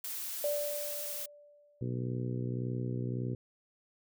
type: noise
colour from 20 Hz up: blue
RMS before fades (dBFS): -39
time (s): 0.04-1.26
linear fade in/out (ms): 5
type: tone with exponential decay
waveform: sine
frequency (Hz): 585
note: D5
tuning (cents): -7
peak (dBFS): -28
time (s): 0.44-1.92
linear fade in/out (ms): 2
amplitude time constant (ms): 320
type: harmonic tone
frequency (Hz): 61.74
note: B1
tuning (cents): 0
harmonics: 2 / 3 / 4 / 5 / 6 / 7 / 8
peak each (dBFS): -34 / -42 / -41 / -45 / -43 / -48 / -49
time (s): 1.81-3.35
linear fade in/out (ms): 5
effects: none